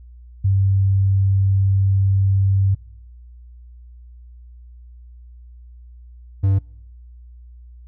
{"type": "tone pair in turn", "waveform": ["sine", "triangle"], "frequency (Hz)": [97.3, 97.3], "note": ["G2", "G2"], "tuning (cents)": [-12, -12], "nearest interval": "unison", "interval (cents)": 0, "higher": "neither", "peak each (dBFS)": [-13, -11], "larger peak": "second", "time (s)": [[0.44, 2.75], [6.43, 6.59]], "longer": "first", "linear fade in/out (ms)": 10, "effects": ["noise-tail reverb RT60 0.7 s tail -25 dB re dry", "added 60 Hz sine -39 dBFS peak until 7.87 s"]}